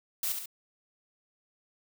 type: noise with echo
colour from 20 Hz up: blue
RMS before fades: -31 dBFS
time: 0.23-0.32 s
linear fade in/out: 2 ms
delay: 69 ms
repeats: 2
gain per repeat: -5 dB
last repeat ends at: 0.458 s
effects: none